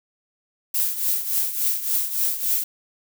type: noise with tremolo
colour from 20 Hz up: violet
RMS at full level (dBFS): -20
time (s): 0.74-2.64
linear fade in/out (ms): 5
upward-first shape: triangle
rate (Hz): 3.5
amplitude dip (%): 75
effects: none